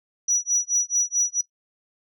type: tone with tremolo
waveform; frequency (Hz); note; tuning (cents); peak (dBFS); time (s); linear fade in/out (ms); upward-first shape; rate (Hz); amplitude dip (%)
sine; 5860; F#8; -18; -16; 0.28-1.41; 5; sine; 4.6; 100
effects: noise-tail reverb RT60 0.1 s tail -17 dB re dry + tanh soft clip ceiling -14 dBFS